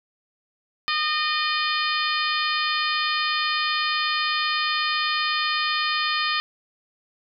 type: harmonic tone with a mistuned harmonic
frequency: 612 Hz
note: D#5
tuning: 29 cents flat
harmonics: 2 / 3 / 4 / 5 / 6 / 7 / 8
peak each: -26 / -28 / -29 / -30 / -31 / -31 / -32 dBFS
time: 0.88-6.4 s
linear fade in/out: 0 ms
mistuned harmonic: 6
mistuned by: -35 cents
effects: none